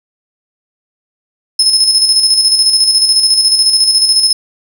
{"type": "tone with tremolo", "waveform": "35% pulse", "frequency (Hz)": 5190, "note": "E8", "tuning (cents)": -28, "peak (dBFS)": -3, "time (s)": [1.59, 4.33], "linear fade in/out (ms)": 5, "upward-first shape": "square", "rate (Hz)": 14, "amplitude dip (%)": 45, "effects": []}